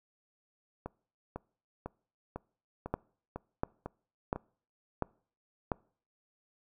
two click trains, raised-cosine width 1 ms, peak -24 / -16 dBFS, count 8 / 5, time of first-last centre 0.86-4.36 / 2.94-5.718 s, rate 2 / 1.44 Hz, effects noise-tail reverb RT60 0.5 s tail -25 dB re dry

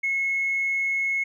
triangle tone with tanh clipping, 2179 Hz, C#7, 30 cents flat, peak -22 dBFS, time 0.03-1.24 s, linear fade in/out 10 ms, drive 4 dB, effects none

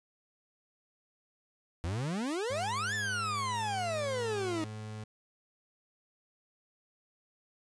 40% pulse exponential two-way sweep, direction up then down, 79.6 to 1799 to 308.4 Hz, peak -31 dBFS, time 1.84-4.64 s, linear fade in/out 0 ms, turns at 2.94 s
blue noise bursts, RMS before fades -48 dBFS, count 3, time 2.26-2.97 s, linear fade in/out 10 ms, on 110 ms, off 190 ms
35% pulse tone with pitch glide, 102.8 to 107.72 Hz, G#2 to A2, -17 to -36 cents, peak -38 dBFS, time 2.5-5.04 s, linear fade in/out 5 ms, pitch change +81 cents, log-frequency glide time 3.26-4.15 s
effects resampled to 22050 Hz

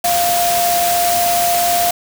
sine tone in noise, 698.5 Hz, F5, in tune, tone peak -14 dBFS, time 0.04-1.91 s, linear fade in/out 5 ms, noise white, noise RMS -19 dBFS, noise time 0.04-1.91 s, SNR +2 dB, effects none

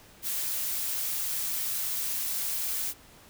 blue noise, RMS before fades -31 dBFS, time 0.22-2.94 s, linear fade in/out 50 ms, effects pink hiss -54 dBFS RMS until 3.29 s

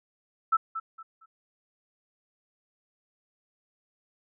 sine tone with echo, 1319 Hz, E6, 1 cent sharp, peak -19 dBFS, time 0.52-0.57 s, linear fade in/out 10 ms, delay 230 ms, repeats 3, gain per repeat -11 dB, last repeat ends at 1.26 s, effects none

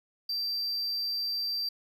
triangle tone, 4693 Hz, D8, 2 cents flat, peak -28 dBFS, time 0.29-1.69 s, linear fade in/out 5 ms, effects none

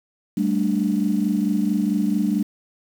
sine chord, G suspended second, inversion none, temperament just, 196 / 220.5 / 294 Hz, G3 / A3 / D4, 0 / +4 / +2 cents, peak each -21 / -22 / -23 dBFS, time 0.37-2.43 s, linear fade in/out 5 ms, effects tanh soft clip ceiling -9 dBFS + 7-bit

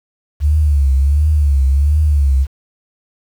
sine tone with vibrato, 71.6 Hz, D2, 43 cents flat, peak -9 dBFS, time 0.4-2.47 s, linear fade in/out 50 ms, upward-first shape triangle, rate 1.4 Hz, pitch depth 140 cents each way, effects 7-bit

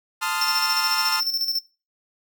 sawtooth chord, F dominant seventh, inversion first, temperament equal with one note detuned, 880 / 1039.9 / 1244.5 / 1396.9 Hz, A5 / C6 / Eb6 / F6, 0 / -11 / 0 / 0 cents, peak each -25 / -26 / -26 / -24 dBFS, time 0.21-1.21 s, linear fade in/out 20 ms
square tone with tremolo, 5370 Hz, E8, 31 cents sharp, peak -20 dBFS, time 0.41-1.59 s, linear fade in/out 5 ms, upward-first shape square, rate 14 Hz, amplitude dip 55%
effects noise-tail reverb RT60 0.3 s tail -21 dB re dry

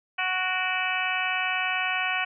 harmonic tone with a mistuned harmonic, 370 Hz, F#4, in tune, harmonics 2 / 3 / 4 / 5 / 6 / 7 / 8, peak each -32 / -34 / -31 / -33 / -31 / -31 / -34 dBFS, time 0.18-2.25 s, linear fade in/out 10 ms, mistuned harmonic 6, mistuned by +72 cents, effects none

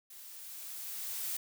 blue noise with level ramp, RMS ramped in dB -51 to -36 dBFS, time 0.1-1.37 s, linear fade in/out 5 ms, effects none

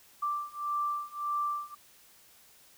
sine beating tone pair, 1174.7 / 1176.4 Hz, D6 / D6, 0 / +3 cents, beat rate 1.7 Hz, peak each -34 / -33 dBFS, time 0.22-1.75 s, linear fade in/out 10 ms, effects white hiss -59 dBFS RMS until 2.77 s

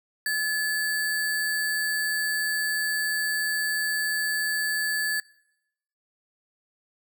sine tone with sample-and-hold, 1717 Hz, A6, 43 cents flat, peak -23 dBFS, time 0.26-5.2 s, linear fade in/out 2 ms, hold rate 6300 Hz, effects noise-tail reverb RT60 0.8 s tail -21 dB re dry

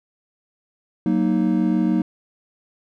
triangle chord, D# minor, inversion first, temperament just, 186.68 / 233.3 / 311.1 Hz, F#3 / A#3 / D#4, +16 / +2 / 0 cents, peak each -19 dBFS, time 1.06-2.02 s, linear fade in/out 2 ms, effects none

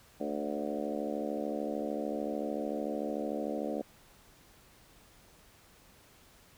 harmonic tone with a mistuned harmonic, 73.42 Hz, D2, in tune, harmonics 3 / 4 / 5 / 6 / 7 / 8 / 9 / 10, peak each -39 / -38 / -43 / -41 / -40 / -40 / -45 / -45 dBFS, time 0.2-3.82 s, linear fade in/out 5 ms, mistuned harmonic 8, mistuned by -19 cents, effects pink hiss -60 dBFS RMS until 6.57 s

